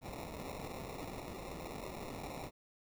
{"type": "noise with sample-and-hold", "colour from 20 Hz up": "white", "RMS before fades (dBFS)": -45, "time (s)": [0.01, 2.51], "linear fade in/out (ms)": 50, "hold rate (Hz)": 1575, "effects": []}